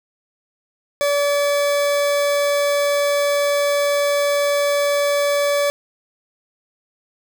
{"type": "tone", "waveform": "40% pulse", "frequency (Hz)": 574, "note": "D5", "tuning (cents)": -40, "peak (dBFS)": -15, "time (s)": [1.01, 5.7], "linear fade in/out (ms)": 0, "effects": []}